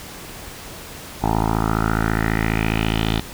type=tone with low-pass filter sweep; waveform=10% pulse; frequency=54.7 Hz; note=A1; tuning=9 cents flat; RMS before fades=-20 dBFS; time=1.22-3.21 s; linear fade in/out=20 ms; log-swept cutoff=860 to 3700 Hz; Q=4; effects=pink hiss -36 dBFS RMS until 3.33 s